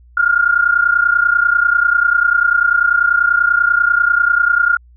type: tone pair together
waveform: sine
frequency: 1396.9 / 1427.1 Hz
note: F6 / F6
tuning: 0 / +37 cents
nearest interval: unison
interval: 37 cents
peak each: -13 dBFS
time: 0.17-4.77 s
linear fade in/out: 5 ms
effects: added 60 Hz sine -42 dBFS peak until 4.96 s